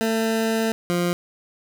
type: tone pair in turn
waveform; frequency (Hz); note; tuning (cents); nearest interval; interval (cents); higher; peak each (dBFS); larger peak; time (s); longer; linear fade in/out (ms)
20% pulse; 223.7 / 175.15; A3 / F3; +29 / +5; major third; 424; first; -15; neither; 0.01-0.72 / 0.9-1.13; first; 0
effects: none